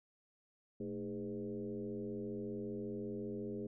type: tone with frequency modulation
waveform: sine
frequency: 314.2 Hz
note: D#4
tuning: 17 cents sharp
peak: -39 dBFS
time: 0.8-3.67 s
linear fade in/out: 5 ms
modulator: 94.8 Hz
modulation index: 1.7
effects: none